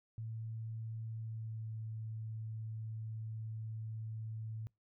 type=tone with pitch glide; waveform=sine; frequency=112 to 110.46 Hz; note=A2 to A2; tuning=+31 to +7 cents; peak=-40 dBFS; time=0.18-4.67 s; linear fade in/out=0 ms; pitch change=-24 cents; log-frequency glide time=1.12-1.73 s; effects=noise-tail reverb RT60 0.2 s tail -26 dB re dry